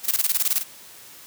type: noise with tremolo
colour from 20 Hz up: blue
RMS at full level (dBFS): -20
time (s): 0.03-0.64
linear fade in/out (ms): 50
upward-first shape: square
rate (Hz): 19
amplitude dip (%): 80
effects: white hiss -45 dBFS RMS until 1.26 s + high-pass 80 Hz 12 dB/octave